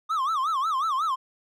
triangle tone with vibrato, 1174.7 Hz, D6, in tune, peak -21 dBFS, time 0.09-1.16 s, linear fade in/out 20 ms, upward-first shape sine, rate 5.5 Hz, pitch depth 220 cents each way, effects none

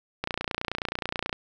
click train, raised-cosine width 0.3 ms, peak -12 dBFS, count 33, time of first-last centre 0.24-1.328 s, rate 29.4 Hz, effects none

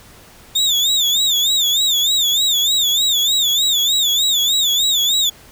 35% pulse tone with vibrato, 3600 Hz, A7, 39 cents sharp, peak -12 dBFS, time 0.55-5.3 s, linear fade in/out 10 ms, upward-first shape sine, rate 3.3 Hz, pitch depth 130 cents each way, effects pink hiss -44 dBFS RMS until 5.51 s

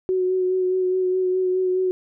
sine tone with vibrato, 370 Hz, F#4, in tune, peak -18 dBFS, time 0.09-1.91 s, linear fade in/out 0 ms, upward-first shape sine, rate 4.8 Hz, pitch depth 19 cents each way, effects none

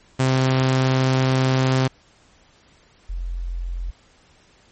sawtooth / sine tone pair in turn, 130.81 / 43.65 Hz, C3 / F1, 0 / 0 cents, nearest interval octave + perfect fifth, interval 1900 cents, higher first, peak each -12 / -24 dBFS, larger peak first, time 0.19-1.88 / 3.09-3.91 s, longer first, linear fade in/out 10 ms, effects pink hiss -55 dBFS RMS until 4.71 s + MP3 32 kbps

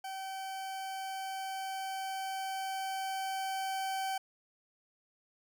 40% pulse tone with level ramp, 769 Hz, G5, 33 cents flat, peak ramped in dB -38 to -32 dBFS, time 0.04-4.18 s, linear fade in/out 5 ms, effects none

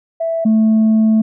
sine tone pair in turn, 659.3 / 219.5 Hz, E5 / A3, 0 / -4 cents, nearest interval octave + perfect fifth, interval 1904 cents, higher first, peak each -15 / -6 dBFS, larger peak second, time 0.2-0.45 / 0.45-1.22 s, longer second, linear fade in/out 10 ms, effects tanh soft clip ceiling -8 dBFS

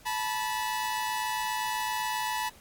sawtooth tone pair together, 870 / 977.6 Hz, A5 / B5, -20 / -18 cents, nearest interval major second, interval 202 cents, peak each -28 dBFS, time 0.05-2.5 s, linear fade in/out 20 ms, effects pink hiss -55 dBFS RMS until 2.6 s + AAC 64 kbps

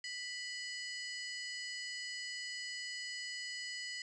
harmonic tone with a mistuned harmonic, 987.8 Hz, B5, in tune, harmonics 2 / 3 / 4 / 5 / 6 / 7 / 8, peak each -44 / -49 / -51 / -46 / -59 / -54 / -54 dBFS, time 0.04-4.02 s, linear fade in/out 2 ms, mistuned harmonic 4, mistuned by +140 cents, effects none

